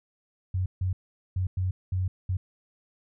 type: tone bursts at uneven times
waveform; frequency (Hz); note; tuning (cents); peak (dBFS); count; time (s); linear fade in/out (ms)
sine; 92.6; F#2; +2; -24; 6; 0.54-0.66 / 0.81-0.93 / 1.36-1.47 / 1.57-1.71 / 1.92-2.08 / 2.29-2.37; 5
effects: none